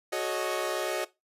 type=chord; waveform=sawtooth; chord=D# half-diminished seventh; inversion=first; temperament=equal with one note detuned; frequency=370 / 431.4 / 554.4 / 622.3 Hz; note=F#4 / A4 / C#5 / D#5; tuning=0 / -34 / 0 / 0 cents; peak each=-29 / -33 / -31 / -29 dBFS; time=0.12-1.05 s; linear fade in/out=10 ms; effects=noise-tail reverb RT60 0.2 s tail -18 dB re dry + resampled to 32000 Hz